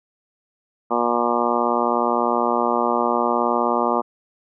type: harmonic tone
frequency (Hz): 119.5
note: A#2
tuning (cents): +43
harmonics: 2 / 3 / 4 / 5 / 6 / 7 / 8 / 9 / 10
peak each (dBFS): -26 / -26 / -26 / -26 / -26 / -26 / -26 / -26 / -26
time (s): 0.9-4.02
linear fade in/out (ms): 20
effects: none